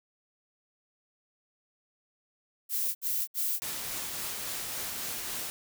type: noise bursts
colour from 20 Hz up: violet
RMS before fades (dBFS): -30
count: 3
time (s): 2.69-3.6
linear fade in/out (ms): 50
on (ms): 260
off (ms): 65
type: noise with tremolo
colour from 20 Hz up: white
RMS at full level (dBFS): -35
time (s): 3.62-5.5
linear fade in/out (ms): 0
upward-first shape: triangle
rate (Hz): 3.6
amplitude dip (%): 25
effects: none